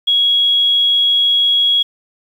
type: tone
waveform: sine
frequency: 3322 Hz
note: G#7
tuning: in tune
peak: -10 dBFS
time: 0.07-1.83 s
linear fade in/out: 10 ms
effects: 7-bit